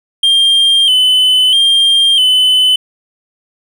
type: tone with vibrato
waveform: triangle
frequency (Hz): 3108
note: G7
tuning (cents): -16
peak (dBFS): -5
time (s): 0.23-2.76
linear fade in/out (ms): 5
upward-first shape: square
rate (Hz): 0.77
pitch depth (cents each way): 49
effects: none